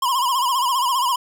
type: tone with vibrato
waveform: square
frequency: 1019 Hz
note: C6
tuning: 46 cents flat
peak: -18 dBFS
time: 0.02-1.16 s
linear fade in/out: 5 ms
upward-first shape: sine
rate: 15 Hz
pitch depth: 110 cents each way
effects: none